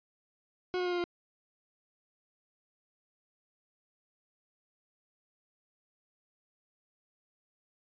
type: tone with pitch steps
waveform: 40% pulse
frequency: 364.1 / 360.3 / 356.6 / 352.9 / 349.3 Hz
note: F#4 / F#4 / F4 / F4 / F4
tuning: -28 / -46 / +36 / +18 / 0 cents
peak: -29 dBFS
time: 0.74-1.04 s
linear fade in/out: 0 ms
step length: 60 ms
effects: resampled to 11025 Hz